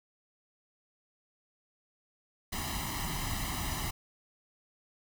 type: noise with comb filter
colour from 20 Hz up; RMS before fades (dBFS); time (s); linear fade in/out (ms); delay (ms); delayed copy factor
pink; -35; 2.52-3.91; 10; 1; +0.8
effects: none